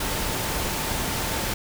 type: tone in noise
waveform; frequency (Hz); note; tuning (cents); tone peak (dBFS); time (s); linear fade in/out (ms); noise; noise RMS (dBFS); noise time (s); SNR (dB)
sine; 892; A5; +23; -38; 0-1.54; 5; pink; -27; 0-1.54; -14
effects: none